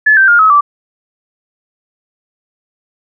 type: tone with pitch steps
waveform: sine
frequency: 1722 / 1560.9 / 1415 / 1282.6 / 1162.7 Hz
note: A6 / G6 / F6 / E6 / D6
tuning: -38 / -8 / +22 / -48 / -18 cents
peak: -4 dBFS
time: 0.06-0.61 s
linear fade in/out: 10 ms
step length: 110 ms
effects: none